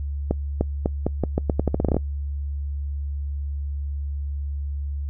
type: accelerating click train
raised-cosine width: 2 ms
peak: -7 dBFS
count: 16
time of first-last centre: 0.31-1.967 s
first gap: 300 ms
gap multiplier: 0.83
effects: noise-tail reverb RT60 0.1 s tail -25 dB re dry + added 71 Hz sine -25 dBFS peak until 5.09 s